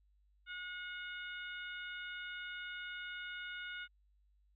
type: harmonic tone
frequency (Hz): 724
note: F#5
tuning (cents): -38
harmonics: 2 / 3 / 4 / 5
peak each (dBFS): -44 / -50 / -51 / -53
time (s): 0.46-3.88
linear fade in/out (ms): 50
effects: added 50 Hz sine -68 dBFS peak until 4.55 s